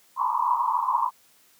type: band-pass noise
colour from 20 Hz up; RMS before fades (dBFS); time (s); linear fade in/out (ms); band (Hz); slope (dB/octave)
pink; -24; 0.16-1.11; 50; 910 to 1100; 96
effects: white hiss -59 dBFS RMS until 1.59 s + high-pass 100 Hz 12 dB/octave